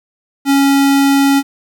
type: tone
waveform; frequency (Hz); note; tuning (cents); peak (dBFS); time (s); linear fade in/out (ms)
square; 277.2; C#4; 0; -9; 0.45-1.43; 50
effects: 8-bit